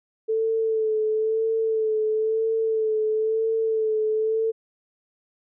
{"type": "tone with vibrato", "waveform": "sine", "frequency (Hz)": 440, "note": "A4", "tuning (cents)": 0, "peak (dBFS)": -20, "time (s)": [0.28, 4.52], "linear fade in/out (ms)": 20, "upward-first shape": "sine", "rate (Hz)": 1, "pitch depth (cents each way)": 30, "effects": []}